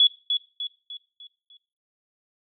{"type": "tone with echo", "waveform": "sine", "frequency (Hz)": 3389, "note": "G#7", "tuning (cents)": 34, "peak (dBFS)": -13, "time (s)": [0, 0.07], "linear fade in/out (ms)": 2, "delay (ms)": 300, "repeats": 5, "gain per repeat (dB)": -7, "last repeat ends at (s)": 1.57, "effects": ["noise-tail reverb RT60 0.4 s tail -19 dB re dry"]}